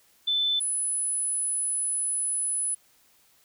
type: tone pair in turn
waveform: sine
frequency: 3520 / 10086 Hz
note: A7 / D#9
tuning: 0 / +22 cents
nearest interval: octave + tritone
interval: 1822 cents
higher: second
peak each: -22 / -25 dBFS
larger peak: first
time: 0.27-0.6 / 0.6-2.75 s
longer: second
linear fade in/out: 10 ms
effects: white hiss -62 dBFS RMS until 3.44 s